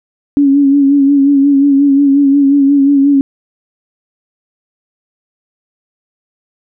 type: tone with vibrato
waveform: sine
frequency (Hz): 279.7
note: C#4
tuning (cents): +16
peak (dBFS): -5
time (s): 0.37-3.21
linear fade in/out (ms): 0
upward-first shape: sine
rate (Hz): 5.6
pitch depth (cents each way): 43
effects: none